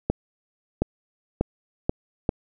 accelerating click train, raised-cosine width 2 ms, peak -7 dBFS, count 5, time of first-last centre 0.1-2.292 s, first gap 720 ms, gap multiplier 0.82, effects none

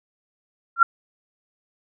sine tone with exponential growth, 1373 Hz, F6, 30 cents flat, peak -5 dBFS, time 0.76-0.83 s, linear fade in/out 5 ms, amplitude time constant 15 ms, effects none

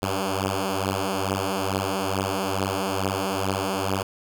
5% pulse beating tone pair, 95.5 / 97.8 Hz, G2 / G2, -45 / -4 cents, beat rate 2.3 Hz, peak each -15 / -16 dBFS, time 0.02-4.03 s, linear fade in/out 5 ms, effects none

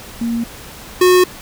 sine / square tone pair in turn, 232.8 / 364 Hz, A#3 / F#4, -2 / -28 cents, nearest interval minor sixth, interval 774 cents, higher second, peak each -16 / -8 dBFS, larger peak second, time 0.21-0.44 / 1.01-1.24 s, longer neither, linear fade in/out 5 ms, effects pink hiss -35 dBFS RMS until 1.41 s

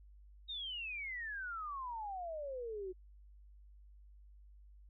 sine exponential sweep, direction down, 3773 to 360.1 Hz, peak -40 dBFS, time 0.48-2.93 s, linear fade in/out 20 ms, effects added 50 Hz sine -56 dBFS peak until 4.89 s

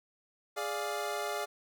25% pulse chord, D diminished, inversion second, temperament equal, 415.3 / 587.3 / 698.5 Hz, Ab4 / D5 / F5, 0 / 0 / 0 cents, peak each -34 dBFS, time 0.56-1.46 s, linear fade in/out 20 ms, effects none

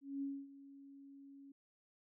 sine tone with ADSR envelope, 277.1 Hz, C#4, 1 cent flat, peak -37 dBFS, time 0.01-1.52 s, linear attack 210 ms, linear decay 250 ms, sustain -17 dB, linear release 5 ms, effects none

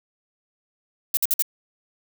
violet noise bursts, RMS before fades -20 dBFS, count 4, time 1.14-1.423 s, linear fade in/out 2 ms, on 31 ms, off 53 ms, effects none

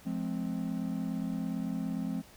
triangle chord, F minor, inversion none, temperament equal with one note detuned, 174.61 / 212.1 / 261.6 Hz, F3 / Ab3 / C4, 0 / +37 / 0 cents, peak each -34 dBFS, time 0.05-2.22 s, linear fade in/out 20 ms, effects pink hiss -56 dBFS RMS until 2.36 s

